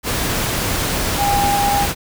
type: tone in noise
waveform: sine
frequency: 808 Hz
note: G#5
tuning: 48 cents flat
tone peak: -15 dBFS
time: 1.17-1.87 s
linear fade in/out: 50 ms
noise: pink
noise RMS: -20 dBFS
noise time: 0.03-1.95 s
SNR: +2 dB
effects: none